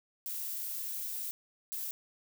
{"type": "noise bursts at uneven times", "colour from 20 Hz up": "violet", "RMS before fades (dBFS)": -38, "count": 2, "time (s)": [[0.26, 1.31], [1.72, 1.91]], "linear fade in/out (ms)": 0, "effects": []}